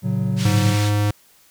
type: chord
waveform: triangle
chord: F# major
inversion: first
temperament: equal with one note detuned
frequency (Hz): 113.62 / 138.59 / 185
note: A#2 / C#3 / F#3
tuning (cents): -44 / 0 / 0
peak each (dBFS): -21 / -22 / -20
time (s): 0.02-0.77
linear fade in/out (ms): 50
type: band-pass noise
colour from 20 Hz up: pink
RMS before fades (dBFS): -31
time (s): 0.36-0.92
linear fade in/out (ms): 50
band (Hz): 2100 to 6800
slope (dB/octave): 12
type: tone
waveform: square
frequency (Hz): 103.83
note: G#2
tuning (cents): 0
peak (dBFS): -17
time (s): 0.45-1.11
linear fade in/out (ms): 5
effects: white hiss -54 dBFS RMS until 1.5 s